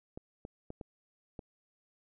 clicks, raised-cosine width 2 ms, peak -29 dBFS, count 5, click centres 0.175 / 0.451 / 0.704 / 0.812 / 1.392 s, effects none

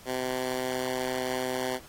10% pulse tone with high-pass filter, 128 Hz, C3, 38 cents flat, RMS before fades -31 dBFS, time 0.05-1.8 s, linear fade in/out 50 ms, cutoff 290 Hz, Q 0.83, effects pink hiss -51 dBFS RMS until 1.88 s + AAC 48 kbps

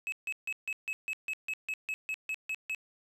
triangle tone bursts, 2576 Hz, E7, 41 cents flat, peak -30 dBFS, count 14, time 0.07-2.748 s, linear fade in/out 0 ms, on 52 ms, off 150 ms, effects none

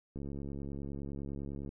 click train, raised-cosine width 3 ms, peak -29 dBFS, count 108, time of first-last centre 0.16-1.691 s, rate 69.9 Hz, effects none

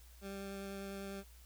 20% pulse tone with vibrato, 196.7 Hz, G3, 6 cents sharp, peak -38 dBFS, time 0.21-1.24 s, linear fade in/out 50 ms, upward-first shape triangle, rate 10 Hz, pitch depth 10 cents each way, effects added 60 Hz sine -56 dBFS peak until 1.45 s + white hiss -64 dBFS RMS until 1.45 s

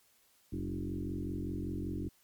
sine tone with frequency modulation, 191.3 Hz, G3, 42 cents flat, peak -34 dBFS, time 0.52-2.09 s, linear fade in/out 10 ms, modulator 45.2 Hz, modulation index 3.5, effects white hiss -68 dBFS RMS until 2.23 s + MP3 96 kbps

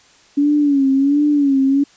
sine tone with vibrato, 281.8 Hz, C#4, 29 cents sharp, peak -11 dBFS, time 0.37-1.84 s, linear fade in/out 10 ms, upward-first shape sine, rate 1.4 Hz, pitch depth 86 cents each way, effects white hiss -50 dBFS RMS until 1.96 s + resampled to 16000 Hz

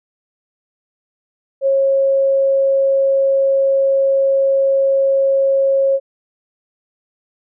sine tone, 544 Hz, C#5, 33 cents flat, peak -11 dBFS, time 1.61-6 s, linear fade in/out 50 ms, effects none

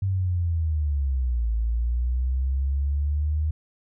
sine linear two-way sweep, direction down then up, 98 to 55 to 77.7 Hz, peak -21 dBFS, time 0.02-3.51 s, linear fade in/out 5 ms, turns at 1.52 s, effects none

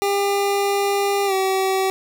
25% pulse tone with pitch glide, 400.6 to 382.1 Hz, G4 to G4, +38 to -44 cents, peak -14 dBFS, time 0.02-1.9 s, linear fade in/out 0 ms, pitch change -82 cents, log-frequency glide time 1.26-1.33 s, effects none

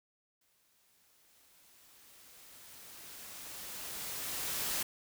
white noise with exponential growth, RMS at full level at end -34 dBFS, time 0.41-4.83 s, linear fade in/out 5 ms, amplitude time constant 960 ms, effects none

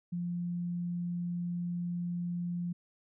sine tone, 174.5 Hz, F3, 1 cent flat, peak -32 dBFS, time 0.12-2.73 s, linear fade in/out 10 ms, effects none

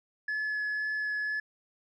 sine tone with vibrato, 1710 Hz, A6, 50 cents flat, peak -27 dBFS, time 0.28-1.4 s, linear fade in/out 5 ms, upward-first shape sine, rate 2 Hz, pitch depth 8 cents each way, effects tanh soft clip ceiling -28 dBFS

